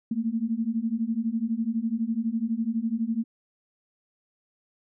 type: beating tone pair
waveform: sine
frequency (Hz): 220.5 / 232.5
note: A3 / A#3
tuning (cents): +4 / -4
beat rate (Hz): 12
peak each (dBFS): -28 / -27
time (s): 0.11-3.24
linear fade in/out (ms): 5
effects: none